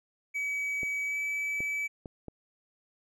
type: tone with pitch glide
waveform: triangle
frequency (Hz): 2277 to 2298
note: C#7 to D7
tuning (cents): +46 to -38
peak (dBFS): -28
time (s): 0.34-1.88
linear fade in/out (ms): 20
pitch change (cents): +16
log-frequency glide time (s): 1.06-1.17
type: clicks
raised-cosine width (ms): 2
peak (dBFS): -27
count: 4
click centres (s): 0.832 / 1.605 / 2.058 / 2.283
effects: none